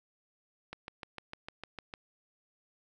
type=click train; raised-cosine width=0.3 ms; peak=-25 dBFS; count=9; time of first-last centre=0.73-1.938 s; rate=6.62 Hz; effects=none